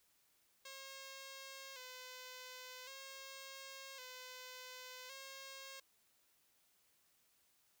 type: tone with vibrato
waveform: 5% pulse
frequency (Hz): 523.3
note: C5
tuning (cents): 0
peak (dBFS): -39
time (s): 0.65-5.8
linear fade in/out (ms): 5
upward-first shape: square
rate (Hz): 0.45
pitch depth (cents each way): 54
effects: white hiss -75 dBFS RMS until 7.8 s